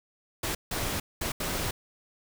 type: noise bursts at uneven times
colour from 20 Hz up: pink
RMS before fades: -31 dBFS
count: 4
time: 0.43-0.55 / 0.71-1 / 1.21-1.32 / 1.4-1.71 s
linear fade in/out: 5 ms
effects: none